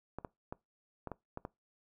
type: clicks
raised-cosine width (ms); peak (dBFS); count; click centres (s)
1; -26; 7; 0.186 / 0.248 / 0.525 / 1.073 / 1.117 / 1.374 / 1.451
effects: noise-tail reverb RT60 0.2 s tail -22 dB re dry